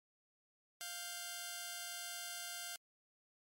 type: tone pair together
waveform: 5% pulse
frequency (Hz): 701.5 / 1568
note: F5 / G6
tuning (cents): +8 / 0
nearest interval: octave + major second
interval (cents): 1392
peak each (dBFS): -35 / -35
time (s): 0.81-2.76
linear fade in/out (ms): 0
effects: MP3 64 kbps